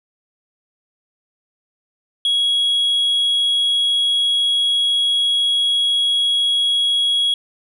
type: tone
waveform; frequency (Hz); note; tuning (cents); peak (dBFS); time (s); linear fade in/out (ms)
sine; 3322; G#7; 0; -12; 2.25-7.34; 2
effects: tanh soft clip ceiling -13 dBFS